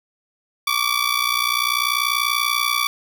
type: ring-modulated tone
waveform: 15% pulse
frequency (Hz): 1153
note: D6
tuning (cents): -32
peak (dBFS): -9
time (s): 0.67-2.87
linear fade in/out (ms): 0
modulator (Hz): 30.2
effects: none